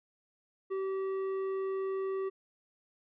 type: tone with tanh clipping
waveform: sine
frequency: 384.7 Hz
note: G4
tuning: 33 cents flat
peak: -33 dBFS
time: 0.7-2.3 s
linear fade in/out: 20 ms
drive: 9 dB
effects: none